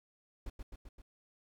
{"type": "noise with echo", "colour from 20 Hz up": "brown", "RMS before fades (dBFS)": -41, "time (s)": [0.46, 0.5], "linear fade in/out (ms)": 5, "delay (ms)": 130, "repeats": 4, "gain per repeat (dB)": -3, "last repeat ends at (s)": 1.02, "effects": []}